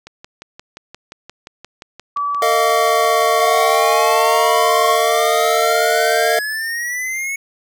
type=click train; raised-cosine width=0.2 ms; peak=-18 dBFS; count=23; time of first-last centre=0.07-3.923 s; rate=5.71 Hz
type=tone with pitch glide; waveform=sine; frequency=1150 to 1102.5 Hz; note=D6 to C#6; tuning=-37 to -10 cents; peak=-17 dBFS; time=2.16-4.96 s; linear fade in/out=5 ms; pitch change=-73 cents; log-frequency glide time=2.48-3.93 s
type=chord; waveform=square; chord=Bb suspended fourth; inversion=none; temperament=equal with one note detuned; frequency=454.5 / 622.3 / 698.5 Hz; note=Bb4 / Eb5 / F5; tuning=-44 / 0 / 0 cents; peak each=-20 / -19 / -18 dBFS; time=2.42-6.39 s; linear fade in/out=2 ms
type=exponential sweep; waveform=square; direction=up; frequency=705 to 2217 Hz; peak=-21 dBFS; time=3.39-7.36 s; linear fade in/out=5 ms
effects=none